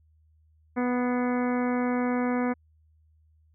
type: harmonic tone with a mistuned harmonic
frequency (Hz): 246.9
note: B3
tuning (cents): 0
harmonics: 1 / 2 / 3 / 4 / 5 / 6 / 7 / 8 / 9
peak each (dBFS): -25 / -31 / -35 / -37 / -39 / -41 / -42 / -43 / -44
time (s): 0.76-2.54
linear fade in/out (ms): 20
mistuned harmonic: 8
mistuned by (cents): +56
effects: added 78 Hz sine -59 dBFS peak until 3.54 s